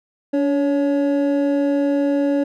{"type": "tone pair together", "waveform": "triangle", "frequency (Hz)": [285.9, 559], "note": ["D4", "C#5"], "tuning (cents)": [-46, 14], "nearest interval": "octave", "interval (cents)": 1160, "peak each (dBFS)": [-15, -19], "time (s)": [0.33, 2.44], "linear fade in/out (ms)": 10, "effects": []}